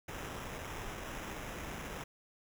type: noise with sample-and-hold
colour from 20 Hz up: pink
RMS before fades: -43 dBFS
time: 0.08-2.04 s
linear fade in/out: 5 ms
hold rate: 4410 Hz
effects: none